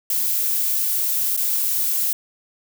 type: noise with dropouts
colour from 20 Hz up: violet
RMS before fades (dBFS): -21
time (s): 0.1-2.13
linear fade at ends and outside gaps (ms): 2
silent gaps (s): 1.365-1.374
effects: none